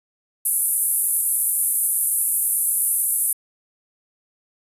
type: band-pass noise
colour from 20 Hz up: white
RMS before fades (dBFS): -21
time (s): 0.45-3.33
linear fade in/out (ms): 5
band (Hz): 9600 to 12000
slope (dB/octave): 48
effects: resampled to 32000 Hz